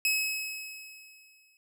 sawtooth tone with exponential decay, 2566 Hz, E7, 47 cents flat, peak -20 dBFS, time 0.05-1.57 s, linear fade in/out 1 ms, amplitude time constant 330 ms, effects none

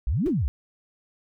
sine exponential two-way sweep, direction up then down, 49 to 392 to 54 Hz, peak -21 dBFS, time 0.07-0.48 s, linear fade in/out 0 ms, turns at 0.28 s
brown noise with exponential decay, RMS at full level -33 dBFS, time 0.26-0.38 s, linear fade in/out 0 ms, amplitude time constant 25 ms
effects none

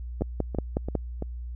two click trains, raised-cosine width 2 ms, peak -18 / -12 dBFS, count 4 / 5, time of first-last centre 0.21-1.224 / 0.22-0.953 s, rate 2.96 / 5.46 Hz, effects added 60 Hz sine -33 dBFS peak until 1.55 s

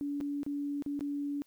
sine tone with dropouts, 286.4 Hz, D4, 43 cents flat, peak -32 dBFS, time 0.01-1.42 s, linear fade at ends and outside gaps 0 ms, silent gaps 0.204-0.21 / 0.432-0.464 / 0.823-0.862 / 0.993-1.008 s, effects white hiss -70 dBFS RMS until 1.46 s

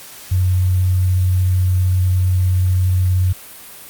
sine tone, 91.7 Hz, F#2, 15 cents flat, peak -12 dBFS, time 0.31-3.33 s, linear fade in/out 10 ms, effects white hiss -37 dBFS RMS until 3.89 s + Opus 48 kbps

